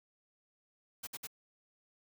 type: noise bursts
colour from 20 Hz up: white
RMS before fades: -42 dBFS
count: 3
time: 1.03-1.272 s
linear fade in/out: 10 ms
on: 42 ms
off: 58 ms
effects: none